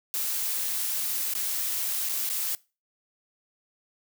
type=noise with dropouts; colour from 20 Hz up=blue; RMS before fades=-29 dBFS; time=0.14-2.55 s; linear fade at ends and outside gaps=0 ms; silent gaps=1.337-1.351 / 2.089-2.094 / 2.291-2.299 s; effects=noise-tail reverb RT60 0.3 s tail -22 dB re dry